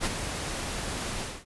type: noise with ADSR envelope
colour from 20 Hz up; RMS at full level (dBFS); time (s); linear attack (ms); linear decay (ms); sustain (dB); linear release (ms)
pink; -26; 0-1.45; 48; 35; -7; 240
effects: resampled to 24000 Hz